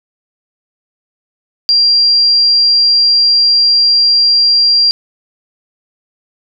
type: tone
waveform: sine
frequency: 4755 Hz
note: D8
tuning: 21 cents sharp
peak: -6 dBFS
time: 1.69-4.91 s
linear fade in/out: 0 ms
effects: none